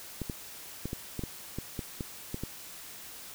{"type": "clicks", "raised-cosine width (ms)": 3, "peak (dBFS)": -21, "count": 11, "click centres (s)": [0.217, 0.298, 0.856, 0.931, 1.193, 1.237, 1.586, 1.792, 2.008, 2.344, 2.436], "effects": ["white hiss -46 dBFS RMS until 3.34 s"]}